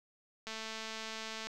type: click train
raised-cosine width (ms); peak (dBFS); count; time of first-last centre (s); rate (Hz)
0.2; -25; 222; 0.47-1.47; 221
effects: none